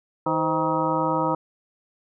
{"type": "harmonic tone with a mistuned harmonic", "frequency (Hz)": 158.3, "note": "D#3", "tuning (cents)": 30, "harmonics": [1, 2, 3, 4, 5, 6, 7, 8], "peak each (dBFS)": [-31, -27, -27, -32, -31, -25, -36, -29], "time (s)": [0.26, 1.35], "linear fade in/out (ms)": 5, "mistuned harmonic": 3, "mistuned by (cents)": 140, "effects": []}